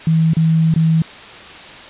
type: tone with dropouts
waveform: sine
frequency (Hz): 161.5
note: E3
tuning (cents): -35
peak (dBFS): -10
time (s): 0.07-1.02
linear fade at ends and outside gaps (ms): 2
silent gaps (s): 0.335-0.368 / 0.74-0.761
effects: white hiss -35 dBFS RMS until 1.89 s + resampled to 8000 Hz